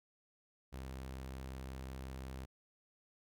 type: tone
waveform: sawtooth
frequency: 65.6 Hz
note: C2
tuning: 5 cents sharp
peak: -40 dBFS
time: 0.72-2.46 s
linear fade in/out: 20 ms
effects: none